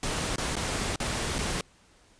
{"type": "noise with dropouts", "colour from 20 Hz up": "pink", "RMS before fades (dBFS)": -30, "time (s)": [0.03, 1.61], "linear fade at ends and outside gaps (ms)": 1, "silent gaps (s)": [[0.359, 0.381], [0.555, 0.566], [0.959, 1.001], [1.384, 1.388]], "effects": ["pink hiss -60 dBFS RMS until 2.19 s", "resampled to 22050 Hz"]}